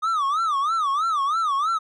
triangle tone with vibrato, 1215 Hz, D#6, 42 cents flat, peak -18 dBFS, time 0.02-1.79 s, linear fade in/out 20 ms, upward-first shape sine, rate 3.1 Hz, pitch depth 190 cents each way, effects resampled to 24000 Hz

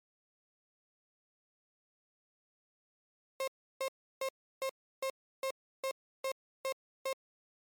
35% pulse tone bursts, 533 Hz, C5, 32 cents sharp, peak -31 dBFS, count 10, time 3.4-7.13 s, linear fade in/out 2 ms, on 76 ms, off 330 ms, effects MP3 96 kbps

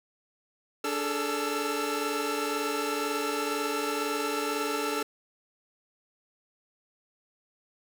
sawtooth tone cluster, 290.9 / 422.6 / 444.6 / 1342 Hz, D4 / G#4 / A4 / E6, -16 / +30 / +18 / +31 cents, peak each -30 dBFS, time 0.84-5.03 s, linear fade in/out 5 ms, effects none

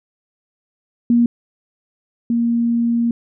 sine tone pair in turn, 237.1 / 234.4 Hz, A#3 / A#3, +30 / +10 cents, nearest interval unison, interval 20 cents, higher first, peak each -10 / -14 dBFS, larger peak first, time 1.1-1.26 / 2.3-3.11 s, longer second, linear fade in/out 2 ms, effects none

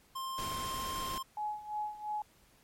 square tone, 1055 Hz, C6, 14 cents sharp, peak -37 dBFS, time 0.15-1.23 s, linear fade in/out 10 ms
pink noise, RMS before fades -42 dBFS, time 0.38-1.18 s, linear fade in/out 2 ms
sine tone with tremolo, 844 Hz, G#5, 28 cents sharp, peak -32 dBFS, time 1.37-2.22 s, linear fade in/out 2 ms, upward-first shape sine, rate 2.9 Hz, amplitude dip 80%
effects pink hiss -65 dBFS RMS until 2.63 s + MP3 64 kbps

